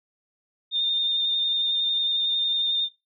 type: tone with vibrato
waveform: sine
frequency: 3636 Hz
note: A#7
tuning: 44 cents flat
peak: -21 dBFS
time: 0.71-2.89 s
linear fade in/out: 50 ms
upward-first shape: triangle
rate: 11 Hz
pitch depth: 20 cents each way
effects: noise-tail reverb RT60 0.2 s tail -17 dB re dry